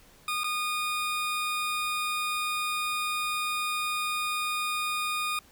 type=tone with dropouts; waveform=20% pulse; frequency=1227 Hz; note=D#6; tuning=25 cents flat; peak=-23 dBFS; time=0.28-5.39 s; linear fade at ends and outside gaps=2 ms; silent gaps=0.435-0.442 s; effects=pink hiss -57 dBFS RMS until 5.51 s